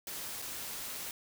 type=noise with dropouts; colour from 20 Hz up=white; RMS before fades=-41 dBFS; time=0.07-1.11 s; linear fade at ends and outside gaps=1 ms; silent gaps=0.418-0.422 s; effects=none